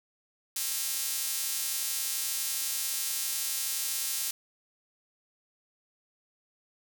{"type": "tone with high-pass filter", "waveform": "sawtooth", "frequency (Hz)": 268.2, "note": "C4", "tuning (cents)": 43, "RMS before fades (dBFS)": -32, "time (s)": [0.56, 4.31], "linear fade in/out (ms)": 5, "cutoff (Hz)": 6800, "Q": 0.58, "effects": []}